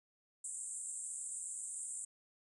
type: band-pass noise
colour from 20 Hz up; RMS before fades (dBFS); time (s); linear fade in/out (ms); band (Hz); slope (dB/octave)
white; -44; 0.44-2.05; 5; 7400 to 9200; 96
effects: none